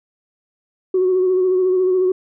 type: tone with vibrato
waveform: sine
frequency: 370 Hz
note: F#4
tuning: in tune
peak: -12 dBFS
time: 0.94-2.12 s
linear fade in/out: 5 ms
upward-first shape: sine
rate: 14 Hz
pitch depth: 31 cents each way
effects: tanh soft clip ceiling -9 dBFS